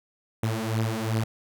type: beating tone pair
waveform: sawtooth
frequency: 110 / 112.7 Hz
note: A2 / A2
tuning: 0 / +42 cents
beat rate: 2.7 Hz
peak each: -24 dBFS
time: 0.43-1.24 s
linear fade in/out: 5 ms
effects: none